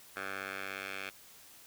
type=tone with band-pass filter sweep; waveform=10% pulse; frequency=97 Hz; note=G2; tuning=18 cents flat; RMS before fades=-41 dBFS; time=0.16-1.1 s; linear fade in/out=5 ms; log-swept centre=1600 to 2400 Hz; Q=1.9; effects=white hiss -56 dBFS RMS until 1.66 s